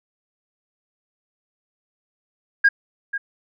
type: tone with echo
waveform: sine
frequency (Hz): 1626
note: G#6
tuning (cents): -37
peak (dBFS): -9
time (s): 2.64-2.69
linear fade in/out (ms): 10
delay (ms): 490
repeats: 1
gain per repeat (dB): -13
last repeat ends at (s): 3.18
effects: tanh soft clip ceiling -7 dBFS